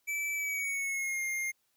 square tone with pitch glide, 2313 to 2121 Hz, D7 to C7, -27 to +23 cents, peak -32 dBFS, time 0.07-1.52 s, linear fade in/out 20 ms, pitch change -150 cents, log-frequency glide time 0.34-1.23 s, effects white hiss -75 dBFS RMS until 1.76 s

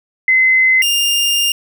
sine / sawtooth tone pair in turn, 2050 / 2806 Hz, C7 / F7, -36 / +8 cents, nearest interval perfect fourth, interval 544 cents, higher second, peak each -8 / -9 dBFS, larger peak first, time 0.28-0.82 / 0.82-1.52 s, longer second, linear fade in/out 2 ms, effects none

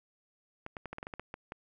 clicks, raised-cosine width 0.5 ms, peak -25 dBFS, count 11, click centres 0.664 / 0.768 / 0.857 / 0.93 / 0.984 / 1.029 / 1.069 / 1.138 / 1.196 / 1.341 / 1.521 s, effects none

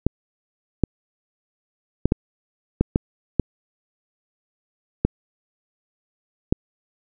clicks, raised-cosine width 3 ms, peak -3 dBFS, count 9, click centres 0.066 / 0.837 / 2.056 / 2.121 / 2.81 / 2.959 / 3.397 / 5.05 / 6.525 s, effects none

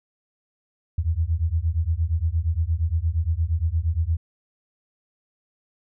sine beating tone pair, 78 / 86.6 Hz, D#2 / F2, +5 / -14 cents, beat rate 8.6 Hz, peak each -23 dBFS, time 0.98-4.17 s, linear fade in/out 5 ms, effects none

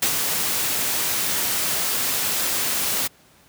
white noise with ADSR envelope, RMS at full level -19 dBFS, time 0.02-3.08 s, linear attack 7 ms, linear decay 73 ms, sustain -4 dB, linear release 17 ms, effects pink hiss -54 dBFS RMS until 3.48 s + high-pass 80 Hz 12 dB/octave

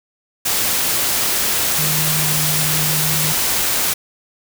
sine tone in noise, 153.7 Hz, D#3, 21 cents flat, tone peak -22 dBFS, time 1.78-3.33 s, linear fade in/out 10 ms, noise white, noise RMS -18 dBFS, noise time 0.45-3.94 s, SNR -7 dB, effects none

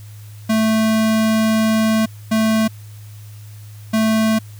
square tone bursts at uneven times, 220 Hz, A3, in tune, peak -14 dBFS, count 3, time 0.49-2.06 / 2.31-2.68 / 3.93-4.39 s, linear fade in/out 10 ms, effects added 105 Hz sine -34 dBFS peak until 4.59 s + white hiss -48 dBFS RMS until 4.59 s

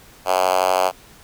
5% pulse tone with high-pass filter, 92.5 Hz, F#2, in tune, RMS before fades -18 dBFS, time 0.25-0.92 s, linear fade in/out 50 ms, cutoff 660 Hz, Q 2.7, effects pink hiss -47 dBFS RMS until 1.23 s

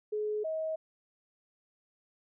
sine tone pair in turn, 423.8 / 635 Hz, G#4 / D#5, +35 / +35 cents, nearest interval perfect fifth, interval 700 cents, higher second, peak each -30 / -31 dBFS, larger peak first, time 0.12-0.44 / 0.44-0.76 s, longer neither, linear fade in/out 10 ms, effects none

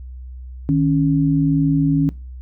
sine tone pair together, 155.56 / 277.2 Hz, D#3 / C#4, 0 / 0 cents, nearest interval minor seventh, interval 1000 cents, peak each -16 dBFS, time 0.69-2.09 s, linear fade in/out 0 ms, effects noise-tail reverb RT60 0.3 s tail -21 dB re dry + added 63 Hz sine -31 dBFS peak until 2.41 s

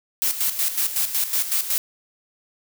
blue noise with tremolo, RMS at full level -21 dBFS, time 0.22-1.78 s, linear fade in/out 0 ms, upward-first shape square, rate 5.4 Hz, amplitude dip 65%, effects none

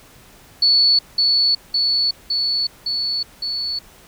sine tone with echo, 4435 Hz, C#8, in tune, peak -11 dBFS, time 0.62-0.99 s, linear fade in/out 5 ms, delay 560 ms, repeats 5, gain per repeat -2 dB, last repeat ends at 3.79 s, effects pink hiss -47 dBFS RMS until 4.07 s

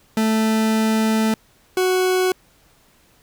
40% pulse tone pair in turn, 220 / 370 Hz, A3 / F#4, 0 / 0 cents, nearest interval major sixth, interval 900 cents, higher second, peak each -15 / -15 dBFS, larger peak neither, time 0.17-1.34 / 1.77-2.32 s, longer first, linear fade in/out 2 ms, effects pink hiss -56 dBFS RMS until 3.22 s

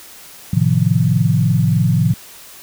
sine chord, F dominant seventh, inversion first, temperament equal with one note detuned, 110 / 130.81 / 154.22 / 174.61 Hz, A2 / C3 / Eb3 / F3, 0 / 0 / -15 / 0 cents, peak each -17 dBFS, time 0.53-2.14 s, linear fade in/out 5 ms, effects white hiss -39 dBFS RMS until 2.62 s

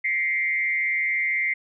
sine tone with frequency modulation, 2094 Hz, C7, 1 cent sharp, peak -21 dBFS, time 0.04-1.54 s, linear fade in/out 10 ms, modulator 158 Hz, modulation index 0.67, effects none

